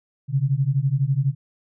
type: beating tone pair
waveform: sine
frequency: 130.81 / 142.81 Hz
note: C3 / D3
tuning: 0 / -48 cents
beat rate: 12 Hz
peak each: -21 dBFS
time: 0.28-1.35 s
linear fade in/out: 50 ms
effects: none